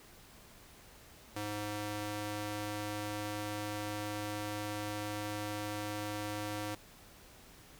square tone with high-pass filter, 104.5 Hz, G#2, 11 cents sharp, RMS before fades -39 dBFS, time 1.36-6.75 s, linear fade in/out 5 ms, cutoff 230 Hz, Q 0.57, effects pink hiss -57 dBFS RMS until 7.79 s

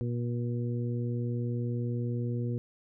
harmonic tone, 120 Hz, B2, 49 cents flat, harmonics 1 / 2 / 3 / 4, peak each -30 / -36 / -40 / -42 dBFS, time 0.01-2.58 s, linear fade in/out 0 ms, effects none

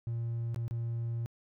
triangle tone with dropouts, 116.54 Hz, A#2, in tune, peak -29 dBFS, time 0.07-1.26 s, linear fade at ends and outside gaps 0 ms, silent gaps 0.545-0.561 / 0.68-0.71 s, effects tanh soft clip ceiling -26 dBFS

